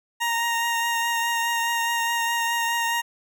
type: tone with vibrato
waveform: 20% pulse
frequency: 932.3 Hz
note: A#5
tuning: in tune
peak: -17 dBFS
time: 0.2-3.02 s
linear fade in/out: 20 ms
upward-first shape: triangle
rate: 4.8 Hz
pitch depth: 18 cents each way
effects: none